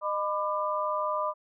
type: tone cluster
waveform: sine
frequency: 612 / 1000 / 1193 Hz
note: D#5 / B5 / D6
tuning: -29 / +21 / +27 cents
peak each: -31 dBFS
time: 0.01-1.34 s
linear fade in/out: 50 ms
effects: none

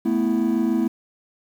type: chord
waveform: triangle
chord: A suspended second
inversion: none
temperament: equal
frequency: 220 / 246.9 / 329.6 Hz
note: A3 / B3 / E4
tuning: 0 / 0 / 0 cents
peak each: -20 dBFS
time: 0.05-0.88 s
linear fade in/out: 10 ms
effects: tanh soft clip ceiling -10 dBFS + 8-bit

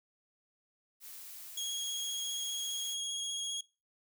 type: noise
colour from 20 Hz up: blue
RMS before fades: -48 dBFS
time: 1-2.97 s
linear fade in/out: 50 ms
type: tone with vibrato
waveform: 25% pulse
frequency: 3296 Hz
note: G#7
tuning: 14 cents flat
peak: -31 dBFS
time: 1.57-3.61 s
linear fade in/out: 5 ms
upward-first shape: square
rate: 15 Hz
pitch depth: 15 cents each way
effects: noise-tail reverb RT60 0.3 s tail -22 dB re dry

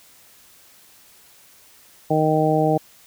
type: harmonic tone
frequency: 155.56 Hz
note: D#3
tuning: in tune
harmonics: 1 / 2 / 3 / 4 / 5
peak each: -22 / -22 / -22 / -22 / -22 dBFS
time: 2.1-2.78 s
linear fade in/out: 10 ms
effects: white hiss -51 dBFS RMS until 3.06 s

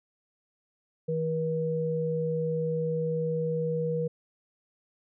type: tone pair together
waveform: sine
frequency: 160.5 / 481 Hz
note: E3 / B4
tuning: -46 / -46 cents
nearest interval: octave + perfect fifth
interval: 1900 cents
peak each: -30 / -28 dBFS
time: 1.08-4.08 s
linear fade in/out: 10 ms
effects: none

